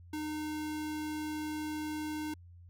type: tone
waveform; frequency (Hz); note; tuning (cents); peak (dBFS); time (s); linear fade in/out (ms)
square; 305.4; D#4; -32; -36; 0.13-2.34; 5
effects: added 87 Hz sine -51 dBFS peak until 2.69 s